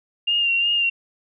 sine tone with vibrato, 2794 Hz, F7, in tune, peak -17 dBFS, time 0.27-0.9 s, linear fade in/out 10 ms, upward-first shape sine, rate 2.8 Hz, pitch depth 33 cents each way, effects none

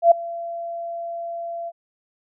sine tone with ADSR envelope, 680 Hz, F5, 46 cents flat, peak -6 dBFS, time 0.02-1.72 s, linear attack 93 ms, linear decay 7 ms, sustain -21 dB, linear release 42 ms, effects none

